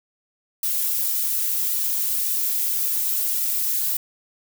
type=noise with flanger; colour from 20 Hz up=violet; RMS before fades=-23 dBFS; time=0.63-3.97 s; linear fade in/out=2 ms; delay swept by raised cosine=1.8 to 3.5 ms; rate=1.8 Hz; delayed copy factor=-0.85; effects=none

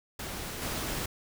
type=noise with level steps; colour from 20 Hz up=pink; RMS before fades=-38 / -34 dBFS; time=0.19-1.06 s; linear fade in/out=5 ms; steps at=0.61 s; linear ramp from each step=20 ms; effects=none

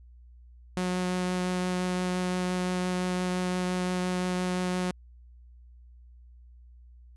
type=tone with vibrato; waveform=sawtooth; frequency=181.7 Hz; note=F#3; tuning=31 cents flat; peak=-23 dBFS; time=0.77-4.91 s; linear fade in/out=0 ms; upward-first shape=triangle; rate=5.8 Hz; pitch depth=9 cents each way; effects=added 60 Hz sine -49 dBFS peak until 7.16 s + resampled to 24000 Hz

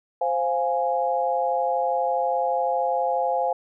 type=chord; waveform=sine; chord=F minor; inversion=second; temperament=equal; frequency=523.3 / 698.5 / 830.6 Hz; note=C5 / F5 / Ab5; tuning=0 / 0 / 0 cents; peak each=-25 dBFS; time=0.21-3.53 s; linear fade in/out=5 ms; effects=none

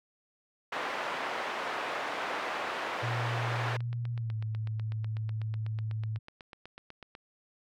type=band-pass noise; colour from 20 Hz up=pink; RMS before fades=-35 dBFS; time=0.72-3.77 s; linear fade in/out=5 ms; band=610 to 2100 Hz; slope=12 dB/octave
type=tone with pitch glide; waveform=sine; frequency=118.6 to 109.39 Hz; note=A#2 to A2; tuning=+30 to -10 cents; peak=-31 dBFS; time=3.02-6.19 s; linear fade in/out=20 ms; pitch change=-140 cents; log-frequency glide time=4.13-4.36 s
type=click train; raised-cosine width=0.3 ms; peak=-30 dBFS; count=32; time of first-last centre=3.31-7.151 s; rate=8.07 Hz
effects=none

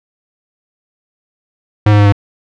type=tone with pitch steps; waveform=square; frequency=105.4 / 103.95 / 102.52 / 101.11 Hz; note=G#2 / G#2 / G#2 / G#2; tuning=+26 / +2 / -22 / -46 cents; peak=-6 dBFS; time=1.86-2.124 s; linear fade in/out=5 ms; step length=66 ms; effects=low-pass 3000 Hz 12 dB/octave

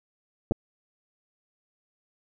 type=clicks; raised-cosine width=2 ms; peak=-12 dBFS; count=2; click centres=0.511 / 0.52 s; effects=none

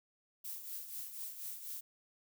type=noise with tremolo; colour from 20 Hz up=violet; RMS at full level=-42 dBFS; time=0.44-1.81 s; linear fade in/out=10 ms; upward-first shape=triangle; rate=4.1 Hz; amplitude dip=65%; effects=none

